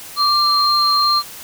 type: tone pair together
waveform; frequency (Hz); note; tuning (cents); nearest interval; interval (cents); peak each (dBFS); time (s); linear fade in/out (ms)
sine; 1174.7 / 4186; D6 / C8; 0 / 0; octave + minor seventh; 2200; -15; 0.16-1.23; 50
effects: white hiss -35 dBFS RMS until 1.43 s